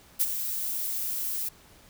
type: noise with ADSR envelope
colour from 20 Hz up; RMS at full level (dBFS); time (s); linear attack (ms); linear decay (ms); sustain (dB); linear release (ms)
violet; -22; 0.19-1.49; 23; 40; -9; 7
effects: pink hiss -55 dBFS RMS until 1.89 s